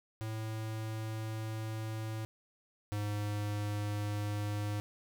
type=tone pair in turn; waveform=square; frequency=110 / 103.83 Hz; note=A2 / G#2; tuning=0 / 0 cents; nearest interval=minor second; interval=100 cents; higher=first; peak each=-37 / -34 dBFS; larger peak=second; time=0.21-2.25 / 2.92-4.8 s; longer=first; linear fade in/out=0 ms; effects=none